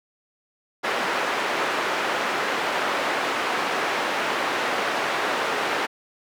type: band-pass noise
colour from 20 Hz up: white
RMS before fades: -25 dBFS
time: 0.83-5.87 s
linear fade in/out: 20 ms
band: 330 to 1700 Hz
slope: 12 dB/octave
effects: none